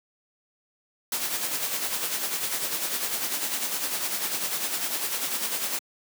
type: noise with tremolo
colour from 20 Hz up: white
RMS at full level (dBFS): -27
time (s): 1.12-5.79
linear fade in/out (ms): 2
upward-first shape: sine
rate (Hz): 10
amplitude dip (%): 50
effects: high-pass 200 Hz 12 dB/octave